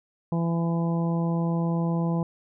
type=harmonic tone; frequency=167.7 Hz; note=E3; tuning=30 cents sharp; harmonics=1 / 2 / 3 / 4 / 5 / 6; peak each=-23 / -33 / -35 / -38 / -38 / -39 dBFS; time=0.32-2.23 s; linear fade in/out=2 ms; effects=none